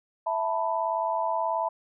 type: chord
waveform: sine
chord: E suspended fourth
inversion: none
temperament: equal with one note detuned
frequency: 659.3 / 889.2 / 987.8 Hz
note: E5 / A5 / B5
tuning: 0 / +18 / 0 cents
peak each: -29 dBFS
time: 0.26-1.69 s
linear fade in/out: 10 ms
effects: none